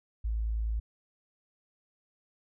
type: tone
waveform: sine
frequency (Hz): 55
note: A1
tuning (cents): 0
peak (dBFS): -28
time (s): 0.24-0.8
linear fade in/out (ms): 10
effects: none